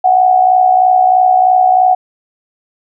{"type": "tone with amplitude modulation", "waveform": "sine", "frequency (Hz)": 740, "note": "F#5", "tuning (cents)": 0, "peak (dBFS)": -3, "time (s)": [0.04, 1.95], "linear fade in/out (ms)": 10, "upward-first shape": "sine", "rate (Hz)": 63.1, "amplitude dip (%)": 60, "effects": []}